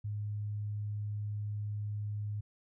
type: tone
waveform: sine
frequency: 104.3 Hz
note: G#2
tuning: 8 cents sharp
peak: -34 dBFS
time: 0.04-2.41 s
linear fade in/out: 10 ms
effects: none